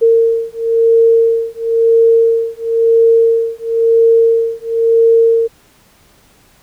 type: beating tone pair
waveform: sine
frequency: 456.9 / 457.88 Hz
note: A#4 / A#4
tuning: -35 / -31 cents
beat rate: 0.98 Hz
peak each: -11 dBFS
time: 0.01-5.48 s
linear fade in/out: 20 ms
effects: pink hiss -49 dBFS RMS until 6.62 s